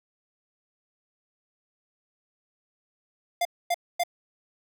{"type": "tone bursts", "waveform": "square", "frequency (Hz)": 698.5, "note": "F5", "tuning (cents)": 0, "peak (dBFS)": -23, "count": 3, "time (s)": [3.41, 4.036], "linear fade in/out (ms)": 5, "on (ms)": 42, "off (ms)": 250, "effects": []}